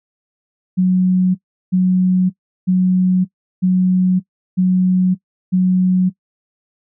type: tone bursts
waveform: sine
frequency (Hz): 184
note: F#3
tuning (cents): -9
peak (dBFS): -10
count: 6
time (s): 0.77-6.1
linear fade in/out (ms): 20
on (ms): 580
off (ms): 370
effects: noise-tail reverb RT60 0.1 s tail -19 dB re dry